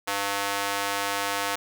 square tone with high-pass filter, 100 Hz, G2, 35 cents sharp, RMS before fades -28 dBFS, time 0.07-1.56 s, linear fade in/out 10 ms, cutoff 820 Hz, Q 0.83, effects none

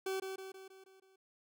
40% pulse tone with echo, 382.4 Hz, G4, 43 cents flat, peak -34 dBFS, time 0.06-0.2 s, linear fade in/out 5 ms, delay 160 ms, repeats 6, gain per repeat -5 dB, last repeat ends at 1.16 s, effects none

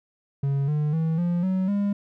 triangle tone with pitch steps, 138.9 / 149.73 / 161.41 / 174 / 187.56 / 202.2 Hz, C#3 / D3 / E3 / F3 / F#3 / G#3, +4 / +34 / -36 / -6 / +24 / -46 cents, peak -19 dBFS, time 0.43-1.93 s, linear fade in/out 5 ms, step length 250 ms, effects none

